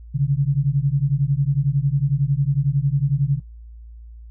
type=beating tone pair; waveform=sine; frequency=134.9 / 145.9 Hz; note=C#3 / D3; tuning=-47 / -11 cents; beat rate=11 Hz; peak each=-19 dBFS; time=0.14-3.4 s; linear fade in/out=20 ms; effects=noise-tail reverb RT60 0.1 s tail -17 dB re dry + added 57 Hz sine -37 dBFS peak until 4.3 s